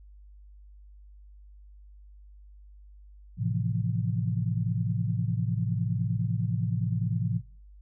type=chord; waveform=sine; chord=F major seventh; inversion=first; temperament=equal; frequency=110 / 130.81 / 164.81 / 174.61 Hz; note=A2 / C3 / E3 / F3; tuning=0 / 0 / 0 / 0 cents; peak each=-28 / -31 / -33 / -33 dBFS; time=3.37-7.42 s; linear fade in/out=50 ms; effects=noise-tail reverb RT60 0.5 s tail -25 dB re dry + added 50 Hz sine -48 dBFS peak until 7.81 s